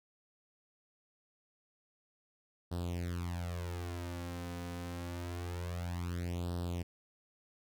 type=tone with flanger; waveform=sawtooth; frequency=87.31 Hz; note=F2; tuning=in tune; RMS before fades=-39 dBFS; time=2.71-6.83 s; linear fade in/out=10 ms; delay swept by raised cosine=0.22 to 4.02 ms; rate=0.26 Hz; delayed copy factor=+0.85; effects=none